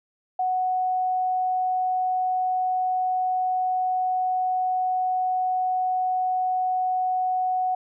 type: tone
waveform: sine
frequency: 740 Hz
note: F#5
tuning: in tune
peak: -21 dBFS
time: 0.39-7.75 s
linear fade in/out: 5 ms
effects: none